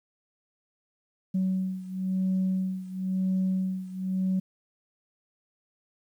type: beating tone pair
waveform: sine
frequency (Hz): 187.4 / 188.38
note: F#3 / F#3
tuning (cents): +22 / +31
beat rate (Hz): 0.98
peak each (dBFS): -26 / -29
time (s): 1.34-4.4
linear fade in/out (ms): 10
effects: tanh soft clip ceiling -20 dBFS + 10-bit